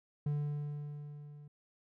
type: tone with level ramp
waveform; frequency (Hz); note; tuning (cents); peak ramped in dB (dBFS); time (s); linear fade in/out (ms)
triangle; 146.83; D3; 0; -28 to -48; 0.26-1.48; 5
effects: none